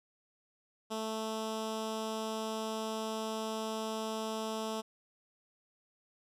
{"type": "tone with notch filter", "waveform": "10% pulse", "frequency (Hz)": 220, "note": "A3", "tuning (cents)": 0, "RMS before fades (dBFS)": -37, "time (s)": [0.9, 4.82], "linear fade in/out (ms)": 20, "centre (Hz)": 1700, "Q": 1.6, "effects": ["low-pass 11000 Hz 12 dB/octave"]}